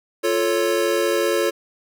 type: chord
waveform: square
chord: F augmented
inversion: none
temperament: equal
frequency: 349.2 / 440 / 554.4 Hz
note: F4 / A4 / C#5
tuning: 0 / 0 / 0 cents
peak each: -23 dBFS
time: 0.23-1.51 s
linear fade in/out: 20 ms
effects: none